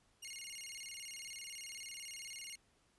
15% pulse tone with vibrato, 2473 Hz, D#7, 11 cents flat, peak -39 dBFS, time 0.22-2.56 s, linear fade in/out 10 ms, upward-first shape square, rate 18 Hz, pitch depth 240 cents each way, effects pink hiss -73 dBFS RMS until 2.98 s + resampled to 24000 Hz

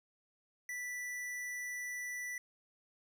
sine tone with hard clipping, 1972 Hz, B6, 3 cents flat, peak -40 dBFS, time 0.69-2.38 s, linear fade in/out 2 ms, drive 18 dB, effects none

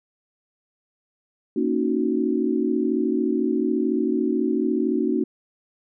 sine chord, D# minor seventh, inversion second, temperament equal, 233.1 / 277.2 / 311.1 / 370 Hz, A#3 / C#4 / D#4 / F#4, 0 / 0 / 0 / 0 cents, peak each -25 dBFS, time 1.56-5.24 s, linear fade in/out 5 ms, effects none

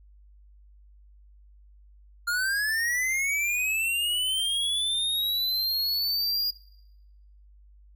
square linear sweep, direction up, 1396.9 to 4869 Hz, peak -25 dBFS, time 2.27-6.51 s, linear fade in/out 10 ms, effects noise-tail reverb RT60 1.0 s tail -24 dB re dry + added 50 Hz sine -51 dBFS peak until 7.95 s

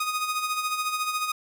sawtooth tone with tremolo, 1244.5 Hz, D#6, in tune, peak -20 dBFS, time 0-1.32 s, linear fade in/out 5 ms, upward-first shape sine, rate 14 Hz, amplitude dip 55%, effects none

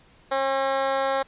10% pulse tone with high-pass filter, 270 Hz, C#4, 45 cents flat, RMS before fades -24 dBFS, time 0.31-1.23 s, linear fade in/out 10 ms, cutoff 550 Hz, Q 2.1, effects pink hiss -56 dBFS RMS until 1.27 s + resampled to 8000 Hz

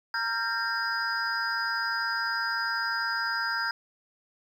sine tone cluster, 924 / 1376 / 1584 / 1835 / 4953 Hz, A#5 / F6 / G6 / A#6 / D#8, -16 / -26 / +18 / -28 / -9 cents, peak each -35 / -32 / -30 / -38 / -35 dBFS, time 0.14-3.71 s, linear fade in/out 2 ms, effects 9-bit

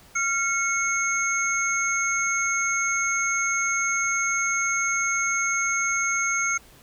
sine tone cluster, 1380 / 2194 / 6410 Hz, F6 / C#7 / G8, -21 / -18 / +38 cents, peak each -26 dBFS, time 0.15-6.58 s, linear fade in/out 10 ms, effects pink hiss -52 dBFS RMS until 6.82 s

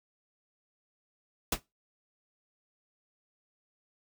pink noise with exponential decay, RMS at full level -21 dBFS, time 1.52-1.6 s, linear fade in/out 5 ms, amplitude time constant 16 ms, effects noise-tail reverb RT60 0.2 s tail -19 dB re dry

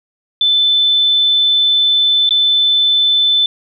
sine tone with dropouts, 3520 Hz, A7, in tune, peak -9 dBFS, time 0.41-3.46 s, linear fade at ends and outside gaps 2 ms, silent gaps 2.292-2.307 s, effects none

